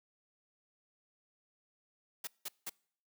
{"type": "noise bursts", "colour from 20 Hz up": "white", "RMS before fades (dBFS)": -40, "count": 3, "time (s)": [2.24, 2.696], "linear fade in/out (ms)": 5, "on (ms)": 32, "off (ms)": 180, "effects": ["noise-tail reverb RT60 0.6 s tail -26 dB re dry", "high-pass 200 Hz 12 dB/octave"]}